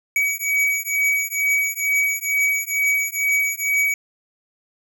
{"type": "beating tone pair", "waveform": "square", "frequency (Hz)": [2268, 2270.2], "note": ["C#7", "C#7"], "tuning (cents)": [39, 41], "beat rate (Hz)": 2.2, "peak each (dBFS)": -22, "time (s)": [0.16, 3.94], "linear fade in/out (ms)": 2, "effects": []}